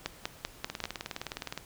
two click trains, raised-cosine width 0.2 ms, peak -14 / -18 dBFS, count 5 / 18, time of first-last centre 0.06-0.84 / 0.7-1.576 s, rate 5.13 / 19.4 Hz, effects pink hiss -53 dBFS RMS until 1.65 s

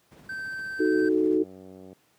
brown noise with tremolo, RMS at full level -42 dBFS, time 0.11-1.38 s, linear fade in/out 10 ms, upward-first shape triangle, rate 15 Hz, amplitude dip 45%
triangle tone, 1552 Hz, G6, 18 cents flat, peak -30 dBFS, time 0.29-1.09 s, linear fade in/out 5 ms
sine chord, D# diminished, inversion none, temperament equal, 311.1 / 370 / 440 Hz, D#4 / F#4 / A4, 0 / 0 / 0 cents, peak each -23 / -24 / -26 dBFS, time 0.79-1.44 s, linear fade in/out 20 ms
click train, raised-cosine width 2 ms, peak -32 dBFS, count 94, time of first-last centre 0.94-1.929 s, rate 94 Hz
effects pink hiss -65 dBFS RMS until 2.18 s + high-pass 150 Hz 12 dB/octave

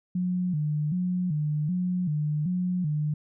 sine tone with vibrato, 164.81 Hz, E3, in tune, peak -24 dBFS, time 0.15-3.14 s, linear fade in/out 5 ms, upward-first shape square, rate 1.3 Hz, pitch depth 160 cents each way, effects none

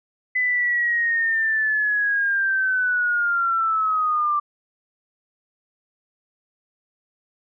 sine linear sweep, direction down, 2013 to 1174.7 Hz, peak -18 dBFS, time 0.35-4.4 s, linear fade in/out 10 ms, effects none

